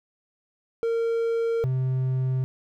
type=tone pair in turn; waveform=triangle; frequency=460 / 129.87 Hz; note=A#4 / C3; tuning=-23 / -13 cents; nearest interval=octave + minor seventh; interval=2190 cents; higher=first; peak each=-20 dBFS; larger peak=neither; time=0.83-1.64 / 1.64-2.44 s; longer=first; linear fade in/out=0 ms; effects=none